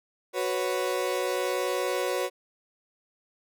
35% pulse chord, F# suspended fourth, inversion none, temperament equal, 370 / 493.9 / 554.4 Hz, F#4 / B4 / C#5, 0 / 0 / 0 cents, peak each -29 dBFS, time 0.33-2.3 s, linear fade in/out 50 ms, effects none

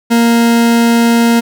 40% pulse tone, 233.1 Hz, A#3, in tune, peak -6 dBFS, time 0.1-1.41 s, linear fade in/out 20 ms, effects none

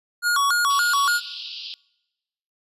square tone with vibrato, 1267 Hz, D#6, 31 cents sharp, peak -18 dBFS, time 0.22-1.21 s, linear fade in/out 50 ms, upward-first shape square, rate 3.5 Hz, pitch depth 210 cents each way
white band-pass noise, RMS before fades -35 dBFS, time 0.7-1.74 s, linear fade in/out 0 ms, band 2700 to 5000 Hz, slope 96 dB/octave
effects noise-tail reverb RT60 1.0 s tail -24 dB re dry + resampled to 32000 Hz

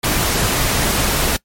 pink noise, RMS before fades -17 dBFS, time 0.03-1.37 s, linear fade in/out 10 ms, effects noise-tail reverb RT60 0.1 s tail -22 dB re dry + MP3 64 kbps

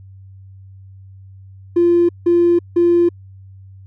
triangle tone bursts, 345.5 Hz, F4, 19 cents flat, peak -6 dBFS, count 3, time 1.76-3.09 s, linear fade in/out 10 ms, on 330 ms, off 170 ms, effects tanh soft clip ceiling -7 dBFS + added 96 Hz sine -37 dBFS peak until 3.86 s

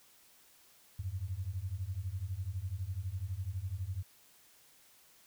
sine beating tone pair, 87.4 / 99.4 Hz, F2 / G2, +2 / +25 cents, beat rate 12 Hz, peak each -39 / -38 dBFS, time 0.99-4.03 s, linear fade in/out 5 ms, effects white hiss -63 dBFS RMS until 5.26 s

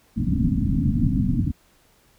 white low-pass noise, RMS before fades -21 dBFS, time 0.16-1.52 s, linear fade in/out 20 ms, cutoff 280 Hz, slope 96 dB/octave, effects pink hiss -59 dBFS RMS until 2.18 s

